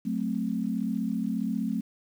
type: chord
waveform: sine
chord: F# diminished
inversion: none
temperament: equal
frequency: 185 / 220 / 261.6 Hz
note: F#3 / A3 / C4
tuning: 0 / 0 / 0 cents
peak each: -32 / -29 / -32 dBFS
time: 0.05-1.81 s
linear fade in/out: 10 ms
effects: 9-bit